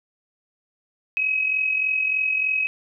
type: tone with amplitude modulation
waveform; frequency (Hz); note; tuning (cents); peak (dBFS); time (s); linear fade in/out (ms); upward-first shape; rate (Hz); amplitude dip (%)
sine; 2547; D#7; +40; -17; 1.17-2.67; 0; sine; 43.3; 55
effects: none